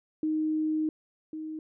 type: tone pair in turn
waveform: sine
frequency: 311.1 / 312.8 Hz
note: D#4 / D#4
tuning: 0 / +9 cents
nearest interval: unison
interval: 9 cents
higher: second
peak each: -25 / -34 dBFS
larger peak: first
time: 0.23-0.89 / 1.33-1.59 s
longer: first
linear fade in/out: 2 ms
effects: none